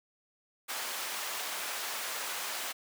pink high-pass noise, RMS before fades -37 dBFS, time 0.68-2.73 s, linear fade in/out 20 ms, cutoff 820 Hz, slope 12 dB/octave, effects none

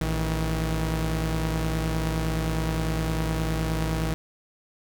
sawtooth tone pair together, 56.5 / 159.8 Hz, A1 / D#3, +47 / +47 cents, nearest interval octave + tritone, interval 1800 cents, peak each -23 dBFS, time 0.01-4.14 s, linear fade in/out 0 ms, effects none

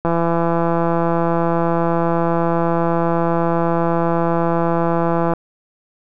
click train, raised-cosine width 1 ms, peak -5 dBFS, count 889, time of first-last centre 0.05-5.336 s, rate 168 Hz, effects none

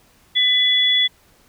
sine tone pair together, 2003 / 3414 Hz, B6 / G#7, +24 / +47 cents, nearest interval major sixth, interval 923 cents, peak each -21 / -14 dBFS, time 0.35-1.08 s, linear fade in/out 20 ms, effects pink hiss -55 dBFS RMS until 1.48 s

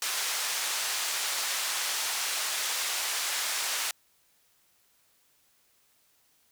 white band-pass noise, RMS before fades -31 dBFS, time 0.02-3.91 s, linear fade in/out 2 ms, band 780 to 8200 Hz, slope 12 dB/octave, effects white hiss -67 dBFS RMS until 6.51 s

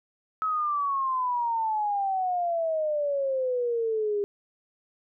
sine exponential sweep, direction down, 1291 to 402.8 Hz, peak -24 dBFS, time 0.42-4.24 s, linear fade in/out 0 ms, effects none

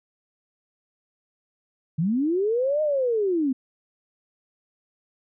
sine linear two-way sweep, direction up then down, 146.83 to 622.3 to 249.9 Hz, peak -20 dBFS, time 1.98-3.53 s, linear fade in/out 10 ms, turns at 2.82 s, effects none

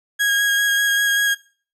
35% pulse tone with vibrato, 1642 Hz, G#6, 20 cents flat, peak -14 dBFS, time 0.19-1.35 s, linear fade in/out 20 ms, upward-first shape square, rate 5.1 Hz, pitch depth 11 cents each way, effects noise-tail reverb RT60 0.4 s tail -20 dB re dry + resampled to 32000 Hz

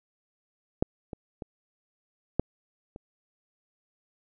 clicks, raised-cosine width 2 ms, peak -9 / -23 / -23 / -9 / -28 dBFS, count 5, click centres 0.825 / 1.132 / 1.422 / 2.396 / 2.961 s, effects none

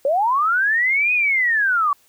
sine linear two-way sweep, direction up then down, 523.3 to 2516 to 1111 Hz, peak -15 dBFS, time 0.05-1.93 s, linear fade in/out 2 ms, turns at 1.13 s, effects white hiss -57 dBFS RMS until 2.08 s

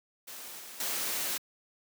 white noise with level steps, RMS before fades -44 / -46 / -33 dBFS, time 0.27-1.38 s, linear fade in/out 10 ms, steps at 0.59 / 0.8 s, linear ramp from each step 2 ms, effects high-pass 200 Hz 12 dB/octave

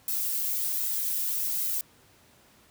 violet noise with flanger, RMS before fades -29 dBFS, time 0.08-1.81 s, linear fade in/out 2 ms, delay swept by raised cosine 1.7 to 3.1 ms, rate 1.3 Hz, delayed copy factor -0.75, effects pink hiss -59 dBFS RMS until 2.7 s + high-pass 60 Hz 12 dB/octave

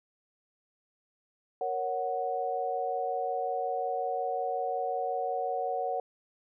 sine chord, F# major, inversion first, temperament equal with one note detuned, 468.9 / 554.4 / 740 Hz, A#4 / C#5 / F#5, +10 / 0 / 0 cents, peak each -35 / -35 / -31 dBFS, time 1.61-6 s, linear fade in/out 2 ms, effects none

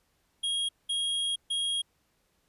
square tone bursts at uneven times, 3273 Hz, G#7, 26 cents flat, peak -28 dBFS, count 3, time 0.43-0.69 / 0.89-1.36 / 1.5-1.82 s, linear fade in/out 10 ms, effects pink hiss -72 dBFS RMS until 2.48 s + resampled to 32000 Hz

